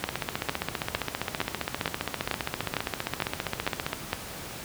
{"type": "two click trains", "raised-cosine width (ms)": 0.3, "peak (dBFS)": [-9, -11], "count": [10, 59], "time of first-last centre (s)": [[0.04, 4.131], [0.09, 3.931]], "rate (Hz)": [2.2, 15.1], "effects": ["pink hiss -39 dBFS RMS until 4.64 s", "high-pass 60 Hz 12 dB/octave"]}